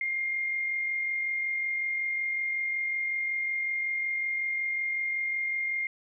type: tone with amplitude modulation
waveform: sine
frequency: 2119 Hz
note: C7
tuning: 21 cents sharp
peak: -26 dBFS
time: 0.01-5.87 s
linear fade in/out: 2 ms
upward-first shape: sine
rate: 45.4 Hz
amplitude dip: 30%
effects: none